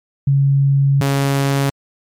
sine / sawtooth tone pair in turn, 138.59 / 138.59 Hz, C#3 / C#3, 0 / 0 cents, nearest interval unison, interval 0 cents, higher neither, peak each -10 dBFS, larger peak neither, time 0.27-1.01 / 1.01-1.7 s, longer first, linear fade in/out 5 ms, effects MP3 96 kbps

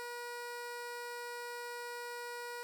15% pulse tone, 481 Hz, B4, 46 cents flat, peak -35 dBFS, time 0-2.63 s, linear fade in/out 0 ms, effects none

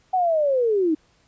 sine linear sweep, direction down, 760 to 300 Hz, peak -17 dBFS, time 0.13-0.95 s, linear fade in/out 10 ms, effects pink hiss -61 dBFS RMS until 1.27 s + resampled to 16000 Hz

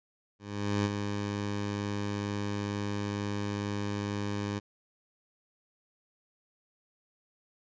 15% pulse tone with ADSR envelope, 102.2 Hz, G#2, 27 cents flat, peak -19 dBFS, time 0.39-4.6 s, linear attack 460 ms, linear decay 35 ms, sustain -6 dB, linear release 22 ms, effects resampled to 16000 Hz

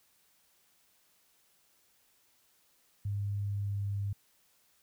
sine tone with pitch glide, 101.2 to 100.33 Hz, G#2 to G2, -44 to +41 cents, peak -31 dBFS, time 3.05-4.13 s, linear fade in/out 5 ms, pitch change -15 cents, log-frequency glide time 3.41-3.95 s, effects white hiss -69 dBFS RMS until 4.82 s

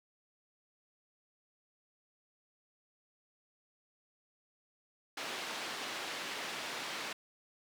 white band-pass noise, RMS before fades -41 dBFS, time 5.17-7.13 s, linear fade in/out 5 ms, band 250 to 3500 Hz, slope 12 dB/octave, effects none

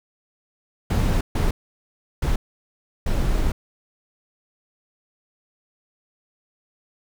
brown noise bursts at uneven times, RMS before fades -20 dBFS, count 4, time 0.9-1.21 / 1.35-1.51 / 2.22-2.36 / 3.06-3.52 s, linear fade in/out 5 ms, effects none

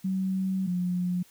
sine tone pair in turn, 189.4 / 179.1 Hz, F#3 / F3, +41 / +44 cents, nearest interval minor second, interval 97 cents, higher first, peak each -25 dBFS, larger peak neither, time 0.04-0.67 / 0.67-1.23 s, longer first, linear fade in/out 10 ms, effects white hiss -58 dBFS RMS until 1.3 s

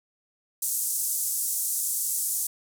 white band-pass noise, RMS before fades -28 dBFS, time 0.62-2.47 s, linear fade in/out 5 ms, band 7000 to 13000 Hz, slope 24 dB/octave, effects none

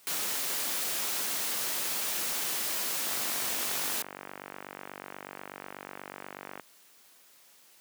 white noise, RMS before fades -32 dBFS, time 0.07-4.02 s, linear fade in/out 0 ms
click train, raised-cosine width 0.5 ms, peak -24 dBFS, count 171, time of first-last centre 3.07-6.597 s, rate 48.2 Hz
effects white hiss -59 dBFS RMS until 7.8 s + high-pass 200 Hz 12 dB/octave

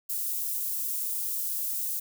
white high-pass noise, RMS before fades -31 dBFS, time 0.09-2 s, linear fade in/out 10 ms, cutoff 11000 Hz, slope 12 dB/octave, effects none

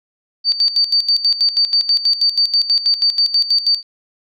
sine tone with tremolo, 4600 Hz, D8, 37 cents flat, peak -10 dBFS, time 0.44-3.83 s, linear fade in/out 50 ms, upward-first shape square, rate 6.2 Hz, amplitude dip 75%, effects none

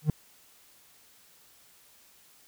triangle tone with exponential growth, 152.7 Hz, D#3, 32 cents flat, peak -14 dBFS, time 0.02-0.1 s, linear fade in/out 2 ms, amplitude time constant 16 ms, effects white hiss -59 dBFS RMS until 2.47 s

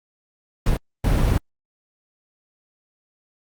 brown noise bursts at uneven times, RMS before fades -18 dBFS, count 2, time 0.66-0.77 / 1.04-1.38 s, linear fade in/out 5 ms, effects Opus 48 kbps

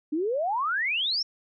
sine exponential sweep, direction up, 288 to 5610 Hz, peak -24 dBFS, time 0.12-1.23 s, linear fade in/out 10 ms, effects none

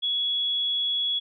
sine tone, 3365 Hz, G#7, 22 cents sharp, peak -23 dBFS, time 0.02-1.2 s, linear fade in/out 20 ms, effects none

